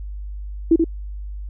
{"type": "tone with echo", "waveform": "sine", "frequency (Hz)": 329.6, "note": "E4", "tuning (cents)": 0, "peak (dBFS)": -9, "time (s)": [0.71, 0.76], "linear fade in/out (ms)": 5, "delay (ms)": 83, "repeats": 1, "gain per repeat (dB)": -4, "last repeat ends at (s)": 0.843, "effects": ["added 50 Hz sine -28 dBFS peak until 1.49 s"]}